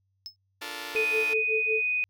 triangle tone with exponential decay, 5200 Hz, E8, 24 cents flat, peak -31 dBFS, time 0.26-0.36 s, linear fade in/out 0 ms, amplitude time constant 21 ms
5% pulse chord, Bb major seventh, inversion first, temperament just, 291.4 / 349.6 / 437 / 466.2 Hz, D4 / F4 / A4 / Bb4, -13 / +2 / -12 / 0 cents, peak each -31 dBFS, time 0.61-1.34 s, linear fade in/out 10 ms
sine tone with tremolo, 440 Hz, A4, in tune, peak -25 dBFS, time 0.95-1.83 s, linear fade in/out 0 ms, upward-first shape sine, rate 5.4 Hz, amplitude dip 100%
sine tone, 2489 Hz, D#7, in tune, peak -24 dBFS, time 0.96-2.04 s, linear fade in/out 0 ms
effects added 96 Hz sine -70 dBFS peak until 2.09 s

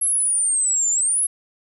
sine exponential two-way sweep, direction down then up, 11175 to 7050 to 11175 Hz, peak -16 dBFS, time 0.01-1.27 s, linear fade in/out 10 ms, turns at 0.91 s, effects tanh soft clip ceiling -12 dBFS

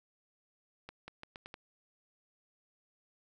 accelerating click train, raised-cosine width 0.3 ms, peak -29 dBFS, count 6, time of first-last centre 0.89-1.541 s, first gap 190 ms, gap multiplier 0.81, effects 11-bit

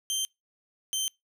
20% pulse tone pair in turn, 3136 / 3113 Hz, G7 / G7, 0 / -13 cents, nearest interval unison, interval 13 cents, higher first, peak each -22 dBFS, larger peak neither, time 0.1-0.25 / 0.93-1.08 s, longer neither, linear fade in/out 0 ms, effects noise-tail reverb RT60 0.2 s tail -26 dB re dry

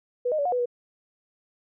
sine tone with pitch steps, 492.1 / 617 / 571 / 719 / 495.3 / 485.3 Hz, B4 / D#5 / D5 / F#5 / B4 / B4, -6 / -15 / -49 / -50 / +5 / -30 cents, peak -22 dBFS, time 0.25-0.658 s, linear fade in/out 10 ms, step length 68 ms, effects none

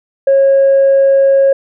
sine tone, 546 Hz, C#5, 26 cents flat, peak -4 dBFS, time 0.27-1.53 s, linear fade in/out 5 ms, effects tanh soft clip ceiling -3 dBFS

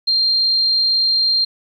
sine tone, 4186 Hz, C8, in tune, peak -13 dBFS, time 0.07-1.45 s, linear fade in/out 10 ms, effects 9-bit

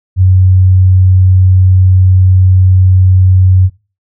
sine tone, 93 Hz, F#2, 9 cents sharp, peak -3 dBFS, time 0.16-3.7 s, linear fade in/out 50 ms, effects noise-tail reverb RT60 0.3 s tail -18 dB re dry

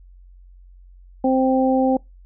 harmonic tone, 261.6 Hz, C4, in tune, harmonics 1 / 2 / 3, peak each -17 / -20 / -22 dBFS, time 1.24-1.97 s, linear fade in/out 5 ms, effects noise-tail reverb RT60 0.2 s tail -25 dB re dry + added 45 Hz sine -43 dBFS peak until 2.25 s

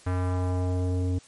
square tone with low-pass filter sweep, 91 Hz, F#2, 28 cents flat, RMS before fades -26 dBFS, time 0.06-1.19 s, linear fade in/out 10 ms, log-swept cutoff 1600 to 350 Hz, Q 1.3, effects white hiss -53 dBFS RMS until 1.27 s + MP3 48 kbps

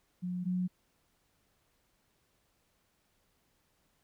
sine tone pair in turn, 179.7 / 181.58 Hz, F3 / F#3, +50 / -32 cents, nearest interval unison, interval 18 cents, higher second, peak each -33 / -29 dBFS, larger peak second, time 0.22-0.45 / 0.45-0.68 s, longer neither, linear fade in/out 20 ms, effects pink hiss -74 dBFS RMS until 4.03 s

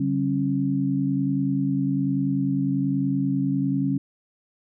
sine tone cluster, 141.1 / 191.3 / 272.5 Hz, C#3 / G3 / C#4, +31 / -42 / -29 cents, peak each -26 / -27 / -23 dBFS, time 0-3.98 s, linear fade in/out 5 ms, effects none

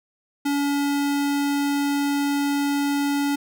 square tone, 284.4 Hz, C#4, 45 cents sharp, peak -21 dBFS, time 0.45-3.36 s, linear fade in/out 10 ms, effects none

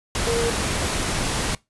sine tone in noise, 466.2 Hz, A#4, in tune, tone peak -21 dBFS, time 0.27-0.5 s, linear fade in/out 2 ms, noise pink, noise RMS -24 dBFS, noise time 0.15-1.55 s, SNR 0 dB, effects noise-tail reverb RT60 0.2 s tail -22 dB re dry + resampled to 24000 Hz

